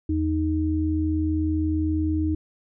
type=tone pair together; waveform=sine; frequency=82.41 / 311.1 Hz; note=E2 / D#4; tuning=0 / 0 cents; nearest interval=octave + major seventh; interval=2300 cents; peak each=-24 / -23 dBFS; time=0.09-2.35 s; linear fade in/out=5 ms; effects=none